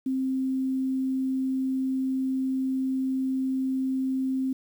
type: tone with quantisation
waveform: sine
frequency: 263 Hz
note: C4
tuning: 9 cents sharp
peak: -24 dBFS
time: 0.06-4.53 s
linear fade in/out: 5 ms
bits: 9
effects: none